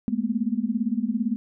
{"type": "tone cluster", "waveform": "sine", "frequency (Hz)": [209.6, 227.2, 244.9], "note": ["G#3", "A#3", "B3"], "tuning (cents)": [16, -44, -14], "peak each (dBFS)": -27, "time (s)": [0.08, 1.36], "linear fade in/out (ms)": 0, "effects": []}